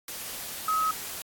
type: tone in noise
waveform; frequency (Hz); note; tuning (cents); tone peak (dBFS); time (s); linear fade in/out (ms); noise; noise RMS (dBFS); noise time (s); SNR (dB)
sine; 1276; D#6; +43; -23; 0.68-0.91; 2; white; -37; 0.08-1.22; +11
effects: AAC 64 kbps